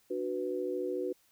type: chord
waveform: sine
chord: B minor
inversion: first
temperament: equal with one note detuned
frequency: 296.4 / 370 / 493.9 Hz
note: D4 / F#4 / B4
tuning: +16 / 0 / 0 cents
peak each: -39 / -34 / -36 dBFS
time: 0.1-1.13 s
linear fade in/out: 10 ms
effects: white hiss -68 dBFS RMS until 1.31 s